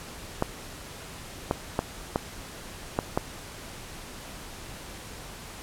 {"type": "clicks", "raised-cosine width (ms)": 1, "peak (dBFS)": -9, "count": 6, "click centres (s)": [0.424, 1.511, 1.791, 2.159, 2.989, 3.175], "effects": ["pink hiss -42 dBFS RMS until 5.62 s", "low-pass 12000 Hz 12 dB/octave"]}